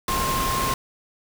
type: tone in noise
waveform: sine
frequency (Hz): 1061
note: C6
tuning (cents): +24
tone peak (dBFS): -24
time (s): 0.08-0.74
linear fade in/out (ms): 2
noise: pink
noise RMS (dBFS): -26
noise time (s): 0.08-0.74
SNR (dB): -1
effects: none